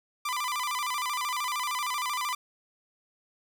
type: tone with vibrato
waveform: sawtooth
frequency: 1090 Hz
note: C#6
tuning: 29 cents flat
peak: -25 dBFS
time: 0.25-2.35 s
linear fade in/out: 5 ms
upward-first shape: square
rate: 13 Hz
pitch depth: 140 cents each way
effects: 11-bit